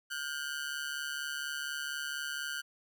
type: ring-modulated tone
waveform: sawtooth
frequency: 1500 Hz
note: F#6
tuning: 23 cents sharp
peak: -29 dBFS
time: 0.1-2.62 s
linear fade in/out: 20 ms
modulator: 72.1 Hz
effects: none